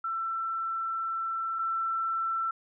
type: tone pair in turn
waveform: sine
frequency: 1339 / 1339 Hz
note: E6 / E6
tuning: +27 / +27 cents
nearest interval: unison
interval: 0 cents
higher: neither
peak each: -29 / -27 dBFS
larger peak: second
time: 0.04-1.59 / 1.59-2.51 s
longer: first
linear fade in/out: 5 ms
effects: none